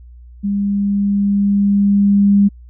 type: tone with level ramp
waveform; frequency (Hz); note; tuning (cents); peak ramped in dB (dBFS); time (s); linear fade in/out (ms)
sine; 201.1; G3; +44; -15 to -7; 0.43-2.49; 20
effects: added 60 Hz sine -36 dBFS peak until 2.69 s